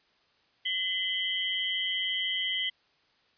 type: tone cluster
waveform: sine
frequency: 2026 / 3028 / 3214 Hz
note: B6 / F#7 / G7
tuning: +44 / +39 / +43 cents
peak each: -33 / -32 / -32 dBFS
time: 0.65-2.7 s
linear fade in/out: 10 ms
effects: white hiss -67 dBFS RMS until 3.37 s + resampled to 11025 Hz